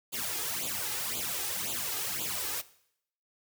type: noise with flanger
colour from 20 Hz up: white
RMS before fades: -34 dBFS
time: 0.12-2.62 s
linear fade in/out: 20 ms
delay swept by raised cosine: 0.27 to 2.47 ms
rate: 1.9 Hz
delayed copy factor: +0.9
effects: noise-tail reverb RT60 0.7 s tail -18 dB re dry + high-pass 80 Hz 12 dB/octave